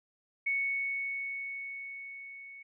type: tone with level ramp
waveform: sine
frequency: 2217 Hz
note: C#7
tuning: in tune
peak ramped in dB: -27 to -46 dBFS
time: 0.46-2.63 s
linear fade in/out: 10 ms
effects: none